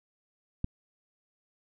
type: click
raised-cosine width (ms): 5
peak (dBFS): -17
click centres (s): 0.644
effects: none